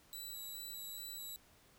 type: tone with vibrato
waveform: 10% pulse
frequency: 3937 Hz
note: B7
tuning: 6 cents flat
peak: -38 dBFS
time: 0.13-1.36 s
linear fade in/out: 0 ms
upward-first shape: sine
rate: 2.4 Hz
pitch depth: 13 cents each way
effects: pink hiss -66 dBFS RMS until 1.78 s